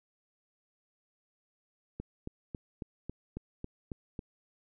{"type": "click train", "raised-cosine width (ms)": 3, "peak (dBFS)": -25, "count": 9, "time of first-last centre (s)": [2, 4.192], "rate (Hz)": 3.65, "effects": []}